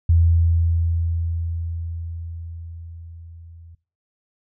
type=tone with level ramp; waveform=sine; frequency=83.6 Hz; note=E2; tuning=25 cents sharp; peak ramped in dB=-11 to -41 dBFS; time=0.09-3.75 s; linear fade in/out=5 ms; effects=noise-tail reverb RT60 0.4 s tail -22 dB re dry